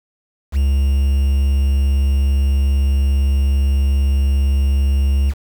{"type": "tone with quantisation", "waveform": "triangle", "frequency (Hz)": 68.8, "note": "C#2", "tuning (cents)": -12, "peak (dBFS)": -10, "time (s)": [0.52, 5.34], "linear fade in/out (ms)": 50, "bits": 6, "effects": []}